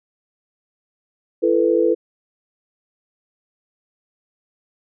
sine chord, E suspended fourth, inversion none, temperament equal with one note detuned, 336.6 / 440 / 493.9 Hz, E4 / A4 / B4, +36 / 0 / 0 cents, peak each -18 dBFS, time 1.42-1.95 s, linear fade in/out 20 ms, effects none

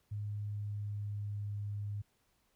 sine tone with pitch glide, 103.83 to 102.7 Hz, G#2 to G#2, 0 to -19 cents, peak -36 dBFS, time 0.11-2.02 s, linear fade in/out 10 ms, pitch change -19 cents, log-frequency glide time 0.24-1.46 s, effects pink hiss -75 dBFS RMS until 2.55 s

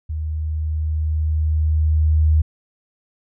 sine tone with level ramp, 77.7 Hz, D#2, 2 cents flat, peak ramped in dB -22 to -11 dBFS, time 0.09-2.42 s, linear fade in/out 10 ms, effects none

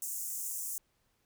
pink high-pass noise, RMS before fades -38 dBFS, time 0.02-0.78 s, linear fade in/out 0 ms, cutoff 6500 Hz, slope 48 dB/octave, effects pink hiss -75 dBFS RMS until 1.25 s

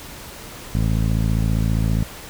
15% pulse tone with low-pass filter, 55 Hz, A1, in tune, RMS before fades -19 dBFS, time 0.75-2.03 s, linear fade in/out 0 ms, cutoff 250 Hz, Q 0.78, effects pink hiss -37 dBFS RMS until 2.29 s

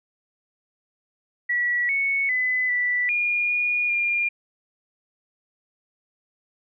sine tone with pitch steps, 1939 / 2213 / 2010 / 1970 / 2427 / 2441 / 2407 Hz, B6 / C#7 / B6 / B6 / D#7 / D#7 / D7, -32 / -3 / +30 / -5 / -44 / -34 / +42 cents, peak -20 dBFS, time 1.49-4.29 s, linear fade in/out 10 ms, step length 400 ms, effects none

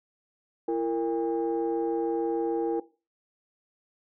sine tone cluster, 336 / 462.6 / 808 Hz, E4 / A#4 / G#5, +33 / -13 / -48 cents, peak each -27 / -27 / -34 dBFS, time 0.68-2.8 s, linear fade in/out 5 ms, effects noise-tail reverb RT60 0.3 s tail -17 dB re dry + tanh soft clip ceiling -18 dBFS

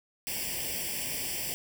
white noise with comb filter, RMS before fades -34 dBFS, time 0.27-1.54 s, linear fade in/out 0 ms, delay 0.38 ms, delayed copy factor +1, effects none

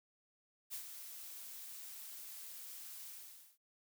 blue noise with ADSR envelope, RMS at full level -43 dBFS, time 0.7-3.58 s, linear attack 36 ms, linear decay 91 ms, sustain -7 dB, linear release 490 ms, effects none

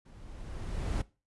brown noise with level ramp, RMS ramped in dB -52 to -29 dBFS, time 0.05-1.02 s, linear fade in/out 10 ms, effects noise-tail reverb RT60 0.3 s tail -20 dB re dry + resampled to 24000 Hz

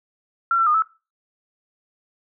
sine tone with pitch steps, 1364 / 1344 / 1222 / 1309 Hz, F6 / E6 / D#6 / E6, -41 / +33 / -32 / -13 cents, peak -15 dBFS, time 0.51-0.822 s, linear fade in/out 2 ms, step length 78 ms, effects noise-tail reverb RT60 0.3 s tail -19 dB re dry

